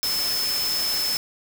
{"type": "tone in noise", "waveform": "sine", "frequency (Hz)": 5250, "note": "E8", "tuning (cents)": -8, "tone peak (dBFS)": -23, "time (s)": [0.03, 1.17], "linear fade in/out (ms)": 0, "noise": "white", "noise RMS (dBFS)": -29, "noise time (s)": [0.03, 1.17], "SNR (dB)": 3, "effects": []}